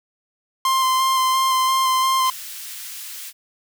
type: tone with vibrato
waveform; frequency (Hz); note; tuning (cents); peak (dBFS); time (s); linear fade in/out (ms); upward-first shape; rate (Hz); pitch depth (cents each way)
45% pulse; 1046.5; C6; 0; -16; 0.65-2.3; 2; square; 2.9; 12
type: high-pass noise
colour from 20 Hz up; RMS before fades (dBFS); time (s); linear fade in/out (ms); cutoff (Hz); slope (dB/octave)
white; -34; 2.22-3.33; 50; 1900; 12
effects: none